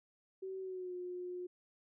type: tone with pitch glide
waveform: sine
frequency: 380.3 to 359.2 Hz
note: F#4 to F4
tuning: +48 to +49 cents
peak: -40 dBFS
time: 0.42-1.47 s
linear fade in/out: 10 ms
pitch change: -99 cents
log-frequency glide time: 0.6-0.94 s
effects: none